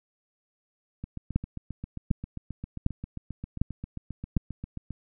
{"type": "two click trains", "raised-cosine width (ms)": 5, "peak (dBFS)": [-23, -11], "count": [30, 5], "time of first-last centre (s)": [[1.04, 4.907], [1.36, 4.368]], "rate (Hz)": [7.5, 1.33], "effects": []}